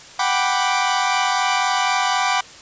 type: chord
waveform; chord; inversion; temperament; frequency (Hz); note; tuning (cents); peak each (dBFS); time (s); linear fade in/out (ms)
sawtooth; G major seventh; third; equal; 740 / 784 / 987.8 / 1174.7; F#5 / G5 / B5 / D6; 0 / 0 / 0 / 0; -19; 0.19-2.41; 5
effects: white hiss -41 dBFS RMS until 2.61 s + resampled to 16000 Hz